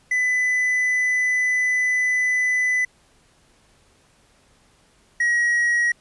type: tone pair in turn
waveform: triangle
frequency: 2000 / 1901.5 Hz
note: B6 / A#6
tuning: +21 / +34 cents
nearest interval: minor second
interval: 87 cents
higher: first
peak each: -16 / -15 dBFS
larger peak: second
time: 0.11-2.85 / 5.2-5.92 s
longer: first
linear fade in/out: 5 ms
effects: pink hiss -58 dBFS RMS until 6 s + resampled to 24000 Hz